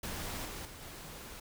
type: noise with level steps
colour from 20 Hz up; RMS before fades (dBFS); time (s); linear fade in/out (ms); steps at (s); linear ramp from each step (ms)
pink; -40 / -43 / -49 / -47; 0.03-1.4; 5; 0.45 / 0.65 / 0.82; 2
effects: none